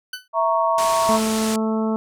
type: tone with exponential decay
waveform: 20% pulse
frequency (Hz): 1502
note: F#6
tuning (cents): +26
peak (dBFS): -20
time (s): 0.13-0.28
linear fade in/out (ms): 5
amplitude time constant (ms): 31
type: chord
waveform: sine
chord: A# diminished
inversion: second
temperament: equal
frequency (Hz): 659.3 / 932.3 / 1108.7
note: E5 / A#5 / C#6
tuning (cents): 0 / 0 / 0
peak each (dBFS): -20 / -21 / -21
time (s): 0.33-1.2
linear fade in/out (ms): 50
type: low-pass noise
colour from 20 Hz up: white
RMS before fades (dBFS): -29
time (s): 0.78-1.56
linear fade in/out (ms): 2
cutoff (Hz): 9700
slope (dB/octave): 24
type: harmonic tone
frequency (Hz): 220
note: A3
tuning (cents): 0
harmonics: 1 / 2 / 3 / 4 / 5 / 6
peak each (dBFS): -20 / -26 / -30 / -32 / -34 / -36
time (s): 1.09-1.96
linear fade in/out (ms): 0
effects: none